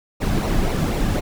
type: noise with flanger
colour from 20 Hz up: brown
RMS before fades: -20 dBFS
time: 0.2-1.21 s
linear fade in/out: 20 ms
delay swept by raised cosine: 0.6 to 2.2 ms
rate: 4 Hz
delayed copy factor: -0.55
effects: none